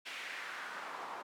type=noise with band-pass filter sweep; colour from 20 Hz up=pink; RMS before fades=-44 dBFS; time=0.05-1.23 s; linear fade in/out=20 ms; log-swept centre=2500 to 900 Hz; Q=2; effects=high-pass 200 Hz 12 dB/octave